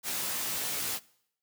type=noise with comb filter; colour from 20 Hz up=white; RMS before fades=-33 dBFS; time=0.03-1 s; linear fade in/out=50 ms; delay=15 ms; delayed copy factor=-0.9; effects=noise-tail reverb RT60 0.7 s tail -22 dB re dry + high-pass 100 Hz 12 dB/octave